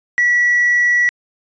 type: tone with tanh clipping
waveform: triangle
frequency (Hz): 1942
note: B6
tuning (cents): -30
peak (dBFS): -11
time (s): 0.18-1.09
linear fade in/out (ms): 0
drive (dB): 5
effects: resampled to 16000 Hz